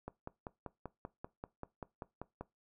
click train, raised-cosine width 1 ms, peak -28 dBFS, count 13, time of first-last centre 0.08-2.41 s, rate 5.15 Hz, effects noise-tail reverb RT60 0.2 s tail -20 dB re dry

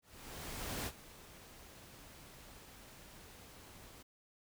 pink noise with ADSR envelope, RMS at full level -40 dBFS, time 0.02-4.03 s, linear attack 840 ms, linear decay 55 ms, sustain -16 dB, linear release 12 ms, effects none

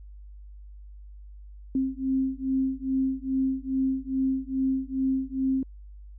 sine beating tone pair, 263.7 / 266.1 Hz, C4 / C4, +14 / +29 cents, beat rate 2.4 Hz, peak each -27 dBFS, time 1.75-5.63 s, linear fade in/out 2 ms, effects added 50 Hz sine -42 dBFS peak until 6.18 s

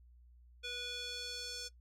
square tone with band-pass filter sweep, 488.7 Hz, B4, 18 cents flat, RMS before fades -43 dBFS, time 0.63-1.69 s, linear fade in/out 20 ms, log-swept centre 3100 to 5300 Hz, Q 2.5, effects noise-tail reverb RT60 0.1 s tail -18 dB re dry + added 60 Hz sine -58 dBFS peak until 1.8 s

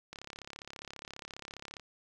click train, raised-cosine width 0.2 ms, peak -26 dBFS, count 59, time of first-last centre 0.13-1.797 s, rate 34.8 Hz, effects 11-bit

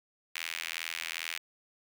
sawtooth tone with high-pass filter, 82.41 Hz, E2, in tune, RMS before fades -38 dBFS, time 0.35-1.38 s, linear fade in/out 5 ms, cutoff 2300 Hz, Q 2.2, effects none

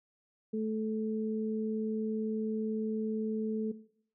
sine tone pair together, 217.9 / 435.8 Hz, A3 / A4, -17 / -17 cents, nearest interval octave, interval 1200 cents, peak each -32 / -35 dBFS, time 0.53-3.72 s, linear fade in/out 10 ms, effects noise-tail reverb RT60 0.6 s tail -17 dB re dry

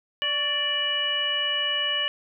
harmonic tone with a mistuned harmonic, 587.3 Hz, D5, in tune, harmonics 1 / 2 / 3 / 4 / 5, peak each -36 / -36 / -30 / -36 / -24 dBFS, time 0.22-2.08 s, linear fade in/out 0 ms, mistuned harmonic 2, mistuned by -69 cents, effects none

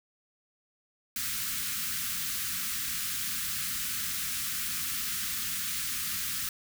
white band-stop noise, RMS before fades -33 dBFS, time 1.16-6.49 s, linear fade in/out 2 ms, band 260 to 1200 Hz, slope 48 dB/octave, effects none

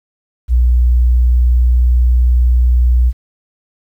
sine tone with pitch glide, 60.7 to 61.12 Hz, B1 to B1, -29 to -17 cents, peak -7 dBFS, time 0.48-3.13 s, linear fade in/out 50 ms, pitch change +12 cents, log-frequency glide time 0.62-1.86 s, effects 8-bit

